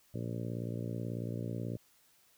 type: harmonic tone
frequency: 58.27 Hz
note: A#1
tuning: in tune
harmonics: 2 / 3 / 4 / 5 / 6 / 7 / 8 / 9 / 10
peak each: -38 / -42 / -44 / -46 / -48 / -49 / -50 / -51 / -52 dBFS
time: 0.14-1.77 s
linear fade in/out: 5 ms
effects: white hiss -67 dBFS RMS until 2.37 s